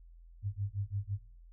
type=tone with tremolo; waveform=sine; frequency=100.5 Hz; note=G2; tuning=44 cents sharp; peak=-30 dBFS; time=0.42-1.19 s; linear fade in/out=50 ms; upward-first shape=sine; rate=5.9 Hz; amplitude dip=100%; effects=noise-tail reverb RT60 0.4 s tail -20 dB re dry + added 42 Hz sine -52 dBFS peak until 1.52 s